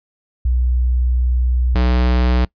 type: tone pair in turn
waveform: sine / square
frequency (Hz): 61.74 / 61.74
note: B1 / B1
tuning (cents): 0 / 0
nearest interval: unison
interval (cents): 0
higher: neither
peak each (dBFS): -13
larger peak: neither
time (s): 0.45-1.75 / 1.75-2.45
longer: first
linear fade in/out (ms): 5
effects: noise-tail reverb RT60 0.1 s tail -23 dB re dry + resampled to 11025 Hz